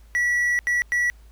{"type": "tone bursts at uneven times", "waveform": "triangle", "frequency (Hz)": 1943, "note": "B6", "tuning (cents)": -29, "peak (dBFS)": -17, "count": 3, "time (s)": [[0.15, 0.59], [0.67, 0.82], [0.92, 1.1]], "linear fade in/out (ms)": 0, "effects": ["added 54 Hz sine -46 dBFS peak until 1.31 s", "pink hiss -60 dBFS RMS until 1.31 s"]}